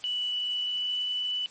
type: tone with pitch glide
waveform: sine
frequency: 2960 to 2979 Hz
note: F#7 to F#7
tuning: 0 to +11 cents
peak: -27 dBFS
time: 0.04-1.46 s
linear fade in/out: 0 ms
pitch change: +11 cents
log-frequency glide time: 0.52-1.09 s
effects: white hiss -52 dBFS RMS until 1.5 s + MP3 32 kbps